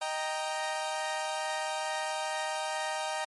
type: chord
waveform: sawtooth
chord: Eb major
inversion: none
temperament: equal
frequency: 622.3 / 784 / 932.3 Hz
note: Eb5 / G5 / Bb5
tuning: 0 / 0 / 0 cents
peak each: -32 dBFS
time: 0.01-3.25 s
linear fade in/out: 10 ms
effects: MP3 48 kbps